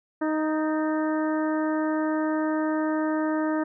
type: harmonic tone with a mistuned harmonic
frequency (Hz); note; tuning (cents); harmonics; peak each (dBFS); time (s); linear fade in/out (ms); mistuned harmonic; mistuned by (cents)
311.1; D#4; 0; 1 / 2 / 3 / 4 / 5 / 6; -24 / -30 / -34 / -36 / -38 / -40; 0.21-3.64; 10; 6; -41
effects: none